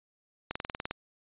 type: slowing click train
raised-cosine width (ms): 0.3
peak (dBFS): -17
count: 9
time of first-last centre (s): 0.51-0.91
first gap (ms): 45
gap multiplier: 1.03
effects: resampled to 8000 Hz

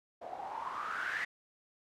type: noise with low-pass filter sweep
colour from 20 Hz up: blue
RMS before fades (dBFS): -39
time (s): 0.21-1.25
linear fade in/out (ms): 10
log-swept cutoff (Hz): 640 to 1900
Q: 8
effects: none

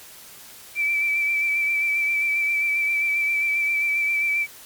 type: tone with vibrato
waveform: sine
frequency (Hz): 2324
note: D7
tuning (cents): -19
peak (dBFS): -19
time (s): 0.75-4.47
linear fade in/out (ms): 50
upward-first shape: sine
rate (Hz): 7.5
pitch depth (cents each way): 25
effects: white hiss -44 dBFS RMS until 4.65 s + MP3 96 kbps

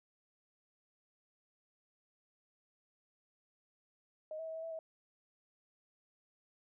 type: tone with pitch steps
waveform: sine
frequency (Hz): 623 / 647 / 643 / 647 / 657 / 643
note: D#5 / E5 / E5 / E5 / E5 / E5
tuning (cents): +2 / -32 / -43 / -32 / -6 / -43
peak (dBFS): -40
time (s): 4.31-4.79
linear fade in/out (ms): 2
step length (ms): 80
effects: none

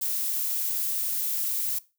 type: noise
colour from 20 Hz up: violet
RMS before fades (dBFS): -28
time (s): 0.01-1.79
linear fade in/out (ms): 10
effects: noise-tail reverb RT60 0.3 s tail -20 dB re dry

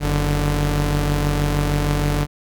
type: tone pair together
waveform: sawtooth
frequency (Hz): 46.85 / 146.83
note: F#1 / D3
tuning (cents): +22 / 0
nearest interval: octave + minor sixth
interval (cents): 1978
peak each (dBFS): -16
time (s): 0-2.27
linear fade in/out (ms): 50
effects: none

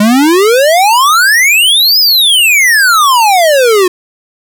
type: exponential two-way sweep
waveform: square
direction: up then down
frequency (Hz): 201.8 to 5180 to 353.9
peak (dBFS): -5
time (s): 0-3.88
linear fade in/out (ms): 5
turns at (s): 1.99
effects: none

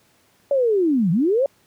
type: linear two-way sweep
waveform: sine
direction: down then up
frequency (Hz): 574 to 155.56 to 574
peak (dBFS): -15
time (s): 0.51-1.46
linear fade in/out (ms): 2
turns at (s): 1.11
effects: pink hiss -59 dBFS RMS until 1.66 s + high-pass 100 Hz 12 dB/octave

